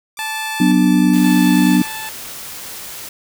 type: tone with vibrato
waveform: 5% pulse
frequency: 1174.7 Hz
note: D6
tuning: in tune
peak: -21 dBFS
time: 0.17-1.87 s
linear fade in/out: 2 ms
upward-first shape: triangle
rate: 5.1 Hz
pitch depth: 17 cents each way
type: tone with tremolo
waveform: 15% pulse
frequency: 875 Hz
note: A5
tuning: 10 cents flat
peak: -15 dBFS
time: 0.19-2.09 s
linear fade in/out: 0 ms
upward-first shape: square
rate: 0.95 Hz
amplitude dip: 45%
type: chord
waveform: sine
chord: B minor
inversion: second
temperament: just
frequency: 185.21 / 246.9 / 296.3 Hz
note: F#3 / B3 / D4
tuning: +2 / 0 / +15 cents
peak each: -14 dBFS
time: 0.6-1.82 s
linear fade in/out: 5 ms
type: noise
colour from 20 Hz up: white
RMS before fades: -31 dBFS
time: 1.13-3.09 s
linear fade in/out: 5 ms
effects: none